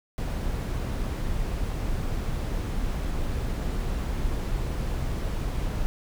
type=noise; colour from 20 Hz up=brown; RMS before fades=-28 dBFS; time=0.18-5.86 s; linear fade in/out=0 ms; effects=none